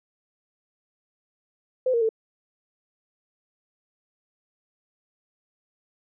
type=tone with pitch steps; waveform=sine; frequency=512 / 466.2 / 444.4 Hz; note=C5 / A#4 / A4; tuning=-38 / 0 / +17 cents; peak=-19 dBFS; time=1.86-2.091 s; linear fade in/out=5 ms; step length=77 ms; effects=none